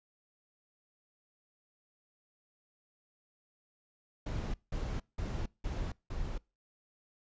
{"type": "noise bursts", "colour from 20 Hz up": "brown", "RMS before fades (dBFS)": -36, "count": 5, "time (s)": [4.26, 6.38], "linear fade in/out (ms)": 5, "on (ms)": 280, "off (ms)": 180, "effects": ["noise-tail reverb RT60 0.3 s tail -25 dB re dry", "resampled to 16000 Hz"]}